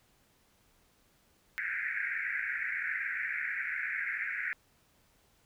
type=band-pass noise; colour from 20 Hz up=pink; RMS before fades=-35 dBFS; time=1.58-4.53 s; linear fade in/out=0 ms; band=1500 to 2300 Hz; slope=96 dB/octave; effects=pink hiss -68 dBFS RMS until 5.45 s